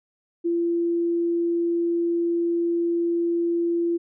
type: tone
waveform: sine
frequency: 340.7 Hz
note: F4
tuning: 43 cents flat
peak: -20 dBFS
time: 0.44-3.98 s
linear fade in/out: 20 ms
effects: none